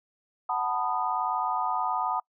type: chord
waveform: sine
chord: B dominant seventh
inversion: second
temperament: just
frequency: 740.8 / 889 / 987.8 / 1234.7 Hz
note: F#5 / A5 / B5 / D#6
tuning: +2 / +18 / 0 / -14 cents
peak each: -31 dBFS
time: 0.49-2.2 s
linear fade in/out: 5 ms
effects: noise-tail reverb RT60 0.1 s tail -26 dB re dry